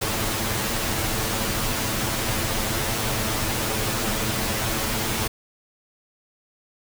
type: noise with comb filter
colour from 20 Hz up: pink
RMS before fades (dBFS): -25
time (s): 0.01-5.28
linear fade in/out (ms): 10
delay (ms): 9.1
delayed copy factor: +0.7
effects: none